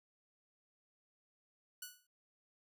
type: tone with exponential decay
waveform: 5% pulse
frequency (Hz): 1476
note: F#6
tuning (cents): -5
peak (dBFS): -31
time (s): 1.82-2.07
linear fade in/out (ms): 5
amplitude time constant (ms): 54
effects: none